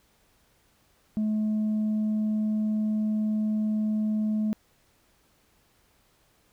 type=tone with tanh clipping; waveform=sine; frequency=214.5 Hz; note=A3; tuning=44 cents flat; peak=-24 dBFS; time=1.17-4.53 s; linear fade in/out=0 ms; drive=1 dB; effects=pink hiss -65 dBFS RMS until 6.52 s